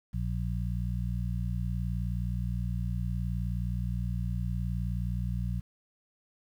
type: harmonic tone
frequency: 59.3 Hz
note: A#1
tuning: 30 cents sharp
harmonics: 1 / 2 / 3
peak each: -32 / -33 / -36 dBFS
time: 0.13-5.61 s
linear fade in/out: 20 ms
effects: 10-bit